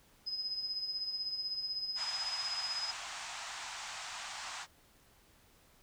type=tone with tremolo; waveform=sine; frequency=5050 Hz; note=D#8; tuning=25 cents sharp; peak=-33 dBFS; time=0.26-2.92 s; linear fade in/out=20 ms; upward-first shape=sine; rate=16 Hz; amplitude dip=55%
type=band-pass noise; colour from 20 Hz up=pink; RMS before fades=-44 dBFS; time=1.95-4.67 s; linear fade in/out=50 ms; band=720 to 8100 Hz; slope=48 dB/octave
effects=pink hiss -65 dBFS RMS until 5.82 s